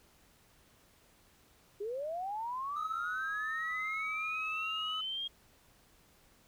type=linear sweep; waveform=sine; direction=up; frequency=392 to 3259 Hz; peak=-35 dBFS; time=1.8-5.28 s; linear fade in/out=10 ms
type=tone with vibrato; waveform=triangle; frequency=1278 Hz; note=D#6; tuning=46 cents sharp; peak=-37 dBFS; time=2.76-5.01 s; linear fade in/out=5 ms; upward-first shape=sine; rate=2.7 Hz; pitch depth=14 cents each way
effects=pink hiss -65 dBFS RMS until 6.47 s